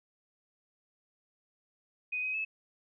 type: tone with pitch steps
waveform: sine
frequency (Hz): 2496 / 2522 / 2598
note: D#7 / D#7 / E7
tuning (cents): +5 / +23 / -26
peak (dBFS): -31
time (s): 2.12-2.45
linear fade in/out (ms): 10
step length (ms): 110
effects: none